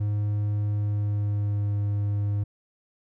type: tone with pitch glide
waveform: triangle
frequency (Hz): 103.83 to 102.34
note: G#2 to G#2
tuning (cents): 0 to -25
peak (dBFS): -21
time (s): 0-2.44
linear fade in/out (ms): 10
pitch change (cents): -25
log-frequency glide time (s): 0.72-1.77
effects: none